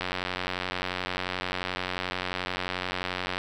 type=click train; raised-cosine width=0.3 ms; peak=-13 dBFS; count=309; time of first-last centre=0.01-3.38 s; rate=91.4 Hz; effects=9-bit

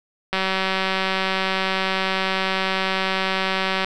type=click train; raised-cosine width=0.3 ms; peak=-6 dBFS; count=669; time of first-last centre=0.33-3.846 s; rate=190 Hz; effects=none

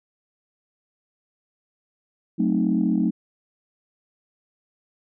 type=chord; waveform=sine; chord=F# diminished seventh; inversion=none; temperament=equal with one note detuned; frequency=185 / 220 / 261.6 / 310.1 Hz; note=F#3 / A3 / C4 / Eb4; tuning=0 / 0 / 0 / -6 cents; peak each=-23 / -22 / -25 / -24 dBFS; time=2.38-3.11 s; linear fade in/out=20 ms; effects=tanh soft clip ceiling -10 dBFS

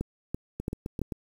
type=two click trains; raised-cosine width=3 ms; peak=-17 / -20 dBFS; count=4 / 5; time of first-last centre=0.01-1.017 / 0.6-1.122 s; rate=2.98 / 7.66 Hz; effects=8-bit

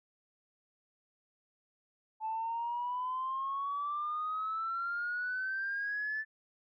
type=exponential sweep; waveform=sine; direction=up; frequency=870 to 1760 Hz; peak=-32 dBFS; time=2.2-6.25 s; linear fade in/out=50 ms; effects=tanh soft clip ceiling -28 dBFS

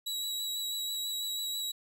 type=tone with vibrato; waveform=sawtooth; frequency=3892 Hz; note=B7; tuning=26 cents flat; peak=-30 dBFS; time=0.06-1.72 s; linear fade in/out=10 ms; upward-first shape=triangle; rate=6.1 Hz; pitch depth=20 cents each way; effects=none

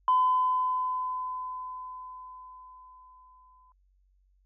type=tone with exponential decay; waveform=sine; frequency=1014 Hz; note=B5; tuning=45 cents sharp; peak=-18 dBFS; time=0.08-3.72 s; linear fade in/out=1 ms; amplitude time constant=790 ms; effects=tanh soft clip ceiling -15 dBFS + added 47 Hz sine -63 dBFS peak until 4.45 s

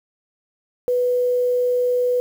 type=tone with quantisation; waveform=sine; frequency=493.9 Hz; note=B4; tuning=in tune; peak=-16 dBFS; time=0.88-2.2 s; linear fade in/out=0 ms; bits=7; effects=none

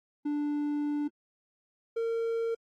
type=tone pair in turn; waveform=triangle; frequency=293.7 / 458.3 Hz; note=D4 / A#4; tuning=0 / -29 cents; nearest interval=minor sixth; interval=771 cents; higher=second; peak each=-26 dBFS; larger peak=neither; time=0.25-1.08 / 1.96-2.55 s; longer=first; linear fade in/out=10 ms; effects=AAC 48 kbps

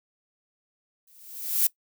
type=noise with exponential growth; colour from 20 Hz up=violet; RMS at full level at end=-19 dBFS; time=1.07-1.67 s; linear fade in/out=5 ms; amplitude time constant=130 ms; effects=noise-tail reverb RT60 0.1 s tail -20 dB re dry

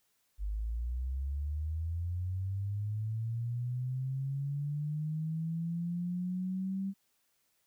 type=linear sweep; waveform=sine; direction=up; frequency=49 to 196 Hz; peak=-32 dBFS; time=0.38-6.94 s; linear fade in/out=50 ms; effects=white hiss -75 dBFS RMS until 7.66 s

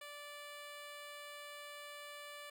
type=tone; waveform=10% pulse; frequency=584 Hz; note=D5; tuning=10 cents flat; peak=-40 dBFS; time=0.01-2.5 s; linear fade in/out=5 ms; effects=none

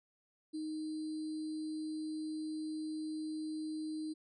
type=tone with sample-and-hold; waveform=sine; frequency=311.1 Hz; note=D#4; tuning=in tune; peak=-37 dBFS; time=0.53-4.14 s; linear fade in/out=20 ms; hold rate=4410 Hz; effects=resampled to 24000 Hz

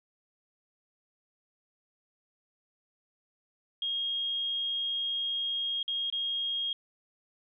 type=tone with dropouts; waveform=sine; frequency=3255 Hz; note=G#7; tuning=36 cents flat; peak=-29 dBFS; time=3.82-6.73 s; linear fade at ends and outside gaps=2 ms; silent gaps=5.829-5.879 / 6.101-6.125 s; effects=none

